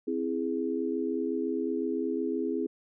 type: chord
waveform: sine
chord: C augmented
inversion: none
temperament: equal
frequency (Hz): 261.6 / 329.6 / 415.3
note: C4 / E4 / G#4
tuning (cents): 0 / 0 / 0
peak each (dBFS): -32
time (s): 0.07-2.67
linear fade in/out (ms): 10
effects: none